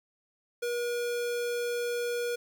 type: tone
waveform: square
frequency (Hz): 480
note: B4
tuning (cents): -49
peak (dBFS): -30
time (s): 0.62-2.36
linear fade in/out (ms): 10
effects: 10-bit